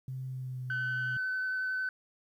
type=tone with pitch glide; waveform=sine; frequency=130.5 to 126.49 Hz; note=C3 to B2; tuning=-4 to +42 cents; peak=-35 dBFS; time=0.08-1.17 s; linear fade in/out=2 ms; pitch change=-54 cents; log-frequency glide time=0.25-0.71 s
type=tone with vibrato; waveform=sine; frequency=1517 Hz; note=F#6; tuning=43 cents sharp; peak=-29 dBFS; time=0.7-1.89 s; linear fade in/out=2 ms; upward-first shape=sine; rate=11 Hz; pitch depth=8 cents each way
effects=tanh soft clip ceiling -27 dBFS + 11-bit